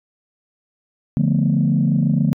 sine chord, B half-diminished seventh, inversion first, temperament equal, 146.83 / 174.61 / 220 / 246.9 Hz, D3 / F3 / A3 / B3, 0 / 0 / 0 / 0 cents, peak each -17 / -19 / -19 / -22 dBFS, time 1.17-2.33 s, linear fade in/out 0 ms, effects tanh soft clip ceiling -7 dBFS

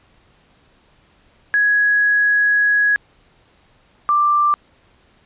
sine tone pair in turn, 1669 / 1180.2 Hz, G#6 / D6, +8 / +8 cents, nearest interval tritone, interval 600 cents, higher first, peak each -12 / -12 dBFS, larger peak neither, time 1.54-2.96 / 4.09-4.54 s, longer first, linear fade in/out 0 ms, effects pink hiss -55 dBFS RMS until 5.25 s + resampled to 8000 Hz

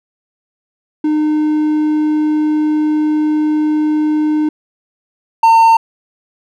triangle tone pair in turn, 305 / 907.7 Hz, D#4 / A#5, -34 / -46 cents, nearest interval octave + perfect fifth, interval 1888 cents, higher second, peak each -9 / -3 dBFS, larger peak second, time 1.04-4.49 / 5.43-5.77 s, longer first, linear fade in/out 5 ms, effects none

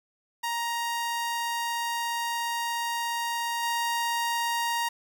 sawtooth tone with level steps, 937 Hz, A#5, 9 cents sharp, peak -24 / -22 dBFS, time 0.43-4.89 s, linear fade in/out 10 ms, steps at 3.63 s, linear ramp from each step 2 ms, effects 9-bit

